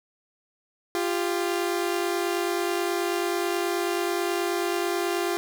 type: tone pair together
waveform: sawtooth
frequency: 347.6 / 396.9 Hz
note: F4 / G4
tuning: -8 / +22 cents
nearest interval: major second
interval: 230 cents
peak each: -22 / -25 dBFS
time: 0.95-5.37 s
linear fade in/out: 0 ms
effects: 8-bit